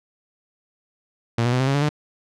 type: tone with pitch steps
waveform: sawtooth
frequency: 116.54 / 121.49 / 126.65 / 132.03 / 137.63 / 143.48 / 149.57 Hz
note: A#2 / B2 / B2 / C3 / C#3 / D3 / D3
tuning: 0 / -28 / +44 / +16 / -12 / -40 / +32 cents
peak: -14 dBFS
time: 1.38-1.891 s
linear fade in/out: 5 ms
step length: 73 ms
effects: low-pass 6000 Hz 12 dB/octave